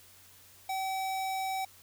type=tone; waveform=square; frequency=765 Hz; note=G5; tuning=42 cents flat; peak=-32 dBFS; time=0.69-1.65 s; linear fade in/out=5 ms; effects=added 92 Hz sine -66 dBFS peak until 1.82 s + white hiss -57 dBFS RMS until 1.82 s